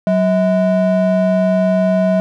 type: ring-modulated tone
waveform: triangle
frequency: 415.3 Hz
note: G#4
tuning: in tune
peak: -6 dBFS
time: 0.07-2.2 s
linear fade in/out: 0 ms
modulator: 228 Hz
effects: none